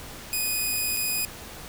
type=tone with dropouts; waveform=5% pulse; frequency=2489 Hz; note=D#7; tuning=in tune; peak=-15 dBFS; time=0.33-1.25 s; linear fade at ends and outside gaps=0 ms; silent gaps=0.965-0.97 s; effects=pink hiss -41 dBFS RMS until 1.68 s